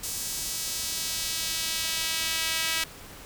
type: tone with high-pass filter sweep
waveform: sawtooth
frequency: 323.9 Hz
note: E4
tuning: 30 cents flat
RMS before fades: -30 dBFS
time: 0.03-2.84 s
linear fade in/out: 5 ms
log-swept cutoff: 6900 to 2300 Hz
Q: 0.95
effects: pink hiss -45 dBFS RMS until 3.25 s